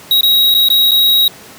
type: tone with dropouts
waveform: square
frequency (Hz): 3818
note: A#7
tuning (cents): +41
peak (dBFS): -8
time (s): 0.11-1.28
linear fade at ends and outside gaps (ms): 2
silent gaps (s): 0.21-0.231 / 0.542-0.548 / 0.686-0.701 / 0.91-0.916
effects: pink hiss -36 dBFS RMS until 1.58 s + high-pass 150 Hz 12 dB/octave